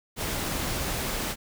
pink noise, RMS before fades -30 dBFS, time 0.16-1.36 s, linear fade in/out 50 ms, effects none

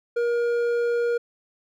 sine tone with hard clipping, 474.1 Hz, A#4, 29 cents sharp, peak -22 dBFS, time 0.16-1.18 s, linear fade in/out 10 ms, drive 6 dB, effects none

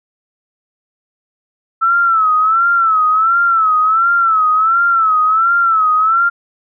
sine tone with vibrato, 1318.5 Hz, E6, in tune, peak -9 dBFS, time 1.81-6.3 s, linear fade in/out 20 ms, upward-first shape sine, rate 1.4 Hz, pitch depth 95 cents each way, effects none

